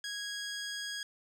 15% pulse tone, 1650 Hz, G#6, 12 cents flat, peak -30 dBFS, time 0.04-1.03 s, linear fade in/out 2 ms, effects low-pass 11000 Hz 12 dB/octave

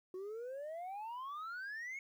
sine exponential sweep, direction up, 362.6 to 2217 Hz, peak -39 dBFS, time 0.14-1.99 s, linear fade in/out 2 ms, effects tanh soft clip ceiling -41 dBFS + 12-bit

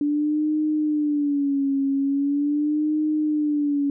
sine tone with vibrato, 290 Hz, D4, 22 cents flat, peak -19 dBFS, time 0.01-3.9 s, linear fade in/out 2 ms, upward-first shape sine, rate 0.41 Hz, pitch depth 96 cents each way, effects none

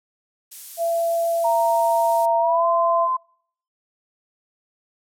violet noise, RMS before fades -33 dBFS, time 0.51-2.26 s, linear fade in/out 10 ms
sine tone, 673 Hz, E5, 36 cents sharp, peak -19 dBFS, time 0.77-3.08 s, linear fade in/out 50 ms
sine tone with pitch glide, 930 to 1031.9 Hz, A#5 to C6, -4 to -24 cents, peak -19 dBFS, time 1.44-3.17 s, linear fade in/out 10 ms, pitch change +180 cents, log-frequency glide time 2.39-2.66 s
effects noise-tail reverb RT60 0.6 s tail -23 dB re dry + low-pass 12000 Hz 12 dB/octave

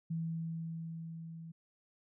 sine tone with level ramp, 164 Hz, E3, 9 cents flat, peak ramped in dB -33 to -45 dBFS, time 0.1-1.52 s, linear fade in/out 10 ms, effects none

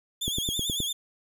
sawtooth tone with vibrato, 3419 Hz, G#7, 50 cents sharp, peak -25 dBFS, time 0.21-0.93 s, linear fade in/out 10 ms, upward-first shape triangle, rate 9 Hz, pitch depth 110 cents each way
click train, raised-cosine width 3 ms, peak -18 dBFS, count 6, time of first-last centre 0.28-0.803 s, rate 9.56 Hz
effects none

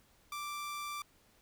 sawtooth tone, 1174.7 Hz, D6, in tune, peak -35 dBFS, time 0.32-1.02 s, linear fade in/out 2 ms, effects pink hiss -67 dBFS RMS until 1.41 s

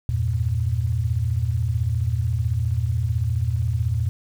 sine chord, E diminished, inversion none, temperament equal, 82.41 / 98 / 116.54 Hz, E2 / G2 / Bb2, 0 / 0 / 0 cents, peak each -24 / -28 / -22 dBFS, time 0.09-4.09 s, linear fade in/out 0 ms, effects 8-bit

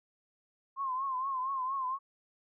sine tone with vibrato, 1056 Hz, C6, 16 cents sharp, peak -31 dBFS, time 0.76-1.99 s, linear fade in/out 50 ms, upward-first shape triangle, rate 4.3 Hz, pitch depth 95 cents each way, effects none

